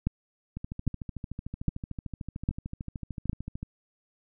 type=two click trains; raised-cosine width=5 ms; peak=-13 / -23 dBFS; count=5 / 42; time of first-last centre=0.07-3.296 / 0.57-3.63 s; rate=1.24 / 13.4 Hz; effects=none